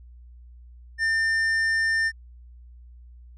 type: tone with tanh clipping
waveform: sine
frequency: 1800 Hz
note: A6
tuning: 39 cents sharp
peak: -22 dBFS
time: 0.98-2.12 s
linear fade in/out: 50 ms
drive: 9 dB
effects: added 60 Hz sine -44 dBFS peak until 3.37 s + resampled to 22050 Hz